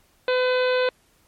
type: harmonic tone with a mistuned harmonic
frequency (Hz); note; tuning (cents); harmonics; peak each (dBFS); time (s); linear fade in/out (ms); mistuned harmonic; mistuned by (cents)
505; B4; +39; 1 / 2 / 3 / 4 / 5 / 6 / 7 / 8 / 9; -19 / -30 / -28 / -36 / -32 / -40 / -35 / -36 / -43; 0.28-0.89; 2; 9; -55
effects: pink hiss -61 dBFS RMS until 1.27 s + MP3 64 kbps